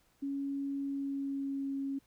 sine tone with pitch glide, 278 to 274.2 Hz, C#4 to C#4, +5 to -19 cents, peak -33 dBFS, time 0.22-1.99 s, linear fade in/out 10 ms, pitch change -24 cents, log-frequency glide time 0.8-1.75 s, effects pink hiss -70 dBFS RMS until 2.06 s

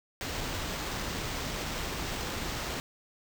pink noise with sample-and-hold, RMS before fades -35 dBFS, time 0.21-2.8 s, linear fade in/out 0 ms, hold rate 11025 Hz, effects none

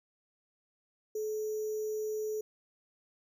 sine tone with sample-and-hold, 430 Hz, A4, 40 cents flat, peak -32 dBFS, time 1.15-2.41 s, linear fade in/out 5 ms, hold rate 6300 Hz, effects none

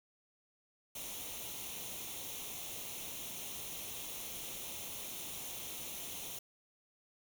white noise with comb filter, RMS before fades -44 dBFS, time 0.95-6.39 s, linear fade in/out 5 ms, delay 0.31 ms, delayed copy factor +0.65, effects none

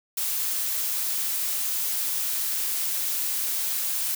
blue noise, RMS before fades -27 dBFS, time 0.17-4.15 s, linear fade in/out 5 ms, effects none

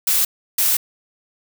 blue noise bursts at uneven times, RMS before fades -17 dBFS, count 2, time 0.07-0.25 / 0.58-0.77 s, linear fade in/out 5 ms, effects none

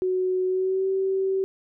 sine tone with pitch glide, 370 to 383.7 Hz, F#4 to G4, 0 to -37 cents, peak -21 dBFS, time 0.02-1.44 s, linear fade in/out 0 ms, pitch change +63 cents, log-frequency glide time 0.46-0.88 s, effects none

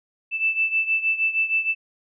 sine beating tone pair, 2642 / 2648.4 Hz, E7 / E7, +3 / +7 cents, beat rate 6.4 Hz, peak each -21 / -25 dBFS, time 0.31-1.75 s, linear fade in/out 50 ms, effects none

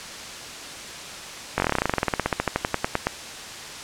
slowing click train, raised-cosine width 0.5 ms, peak -5 dBFS, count 28, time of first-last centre 1.58-3.07 s, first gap 20 ms, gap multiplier 1.07, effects white hiss -36 dBFS RMS until 3.83 s + low-pass 7000 Hz 12 dB/octave

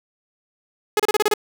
sawtooth tone bursts, 421.8 Hz, G#4, 27 cents sharp, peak -11 dBFS, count 7, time 0.97-1.338 s, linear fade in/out 2 ms, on 26 ms, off 31 ms, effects none

